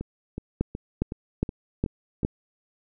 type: two click trains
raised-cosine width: 3 ms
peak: -10 / -19 dBFS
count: 5 / 7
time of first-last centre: 0.61-2.249 / 0.01-2.232 s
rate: 2.44 / 2.7 Hz
effects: none